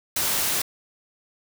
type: noise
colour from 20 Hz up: white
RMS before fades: -24 dBFS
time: 0.16-0.62 s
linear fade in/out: 5 ms
effects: none